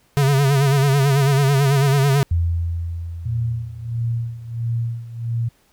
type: tone with vibrato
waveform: square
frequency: 138.59 Hz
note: C#3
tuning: in tune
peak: -14 dBFS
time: 0.17-2.23 s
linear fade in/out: 0 ms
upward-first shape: sine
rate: 9.1 Hz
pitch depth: 70 cents each way
type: tone with exponential decay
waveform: sine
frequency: 84.6 Hz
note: E2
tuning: 45 cents sharp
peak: -14 dBFS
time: 2.31-4.89 s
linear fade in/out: 5 ms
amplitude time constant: 560 ms
type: tone with tremolo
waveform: sine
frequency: 116.54 Hz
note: A#2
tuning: in tune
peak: -18 dBFS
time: 3.25-5.49 s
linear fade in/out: 10 ms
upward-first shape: sine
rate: 1.5 Hz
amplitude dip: 80%
effects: pink hiss -59 dBFS RMS until 5.72 s